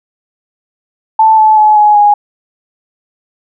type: tone with pitch steps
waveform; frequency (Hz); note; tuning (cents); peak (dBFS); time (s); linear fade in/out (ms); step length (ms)
sine; 880 / 866.4 / 853 / 839.8 / 826.8; A5 / A5 / G#5 / G#5 / G#5; 0 / -27 / +46 / +19 / -8; -3; 1.19-2.14; 5; 190
effects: none